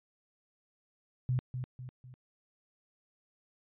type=tone with echo; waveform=sine; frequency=126.7 Hz; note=B2; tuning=45 cents sharp; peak=-27 dBFS; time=1.29-1.39 s; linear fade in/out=0 ms; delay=250 ms; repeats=3; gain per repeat=-7 dB; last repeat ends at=2.14 s; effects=resampled to 8000 Hz